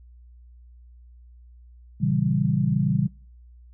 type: chord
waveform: sine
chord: A# diminished seventh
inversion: none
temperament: equal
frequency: 116.54 / 138.59 / 164.81 / 196 Hz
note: A#2 / C#3 / E3 / G3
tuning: 0 / 0 / 0 / 0 cents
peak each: -28 / -23 / -25 / -25 dBFS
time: 2-3.08 s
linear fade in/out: 20 ms
effects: noise-tail reverb RT60 0.5 s tail -25 dB re dry + added 60 Hz sine -46 dBFS peak until 3.73 s